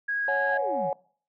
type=tone; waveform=sine; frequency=1648 Hz; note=G#6; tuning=14 cents flat; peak=-25 dBFS; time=0.08-0.58 s; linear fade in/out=10 ms
type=chord; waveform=sine; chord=C# suspended fourth; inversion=none; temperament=equal with one note detuned; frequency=554.4 / 740 / 838.8 Hz; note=C#5 / F#5 / G#5; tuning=0 / 0 / +17 cents; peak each=-27 / -31 / -30 dBFS; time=0.28-0.93 s; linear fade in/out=2 ms
type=exponential sweep; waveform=sine; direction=down; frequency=987.8 to 138.59 Hz; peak=-34 dBFS; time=0.47-0.91 s; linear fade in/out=50 ms
effects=noise-tail reverb RT60 0.5 s tail -23 dB re dry + tanh soft clip ceiling -14 dBFS